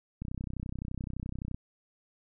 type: click train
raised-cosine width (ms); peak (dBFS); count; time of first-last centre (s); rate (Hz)
5; -24; 43; 0.22-1.545; 31.7
effects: none